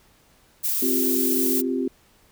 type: noise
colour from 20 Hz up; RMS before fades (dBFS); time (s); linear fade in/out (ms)
violet; -24; 0.63-1.62; 20
type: chord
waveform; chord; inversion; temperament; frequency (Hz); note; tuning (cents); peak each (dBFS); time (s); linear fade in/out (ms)
sine; C suspended fourth; none; just; 261.6 / 348.8 / 392.4; C4 / F4 / G4; 0 / -2 / +2; -24 / -28 / -28; 0.82-1.88; 5
effects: pink hiss -58 dBFS RMS until 2.31 s